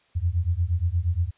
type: beating tone pair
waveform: sine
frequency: 82.5 / 91 Hz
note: E2 / F#2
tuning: +2 / -28 cents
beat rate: 8.5 Hz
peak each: -24 dBFS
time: 0.15-1.31 s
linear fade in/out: 20 ms
effects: white hiss -63 dBFS RMS until 1.37 s + resampled to 8000 Hz